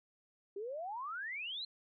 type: exponential sweep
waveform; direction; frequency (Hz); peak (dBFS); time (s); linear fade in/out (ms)
sine; up; 383.4 to 4209; -39; 0.56-1.65; 5
effects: none